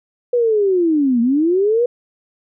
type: linear two-way sweep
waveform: sine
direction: down then up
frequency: 494.9 to 227.4 to 494.9 Hz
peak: -12 dBFS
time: 0.33-1.86 s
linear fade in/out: 5 ms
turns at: 1.21 s
effects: none